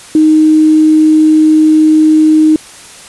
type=tone with quantisation; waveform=sine; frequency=311.1 Hz; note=D#4; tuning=in tune; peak=-3 dBFS; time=0.15-2.56 s; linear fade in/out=2 ms; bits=5; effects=white hiss -33 dBFS RMS until 3.08 s + resampled to 24000 Hz